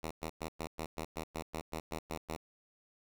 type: tone bursts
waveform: 5% pulse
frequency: 80 Hz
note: D#2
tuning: 49 cents sharp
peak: -26 dBFS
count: 13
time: 0.03-2.364 s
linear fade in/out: 5 ms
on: 78 ms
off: 110 ms
effects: none